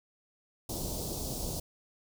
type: band-stop noise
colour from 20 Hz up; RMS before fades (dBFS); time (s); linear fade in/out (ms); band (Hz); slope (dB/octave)
pink; -36; 0.69-1.6; 5; 760 to 4300; 24
effects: none